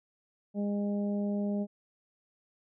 harmonic tone, 203.9 Hz, G#3, 32 cents flat, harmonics 1 / 2 / 3 / 4, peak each -29 / -39 / -39 / -51 dBFS, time 0.54-1.67 s, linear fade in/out 50 ms, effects none

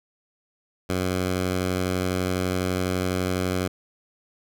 10% pulse tone, 92 Hz, F#2, 9 cents flat, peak -15 dBFS, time 0.89-3.68 s, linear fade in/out 10 ms, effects none

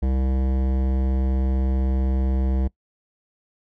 sine tone with hard clipping, 65.41 Hz, C2, in tune, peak -21 dBFS, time 0.02-2.68 s, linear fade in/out 10 ms, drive 16 dB, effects noise-tail reverb RT60 0.1 s tail -22 dB re dry

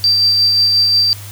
sine tone with tremolo, 4685 Hz, D8, 5 cents flat, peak -8 dBFS, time 0.04-1.13 s, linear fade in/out 0 ms, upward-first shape sine, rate 5.6 Hz, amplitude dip 25%, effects added 101 Hz sine -30 dBFS peak until 1.31 s + white hiss -35 dBFS RMS until 1.31 s

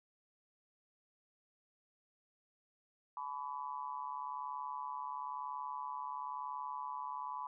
sine tone with amplitude modulation, 999 Hz, B5, 20 cents sharp, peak -35 dBFS, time 3.17-7.47 s, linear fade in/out 2 ms, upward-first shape sine, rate 141 Hz, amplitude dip 100%, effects none

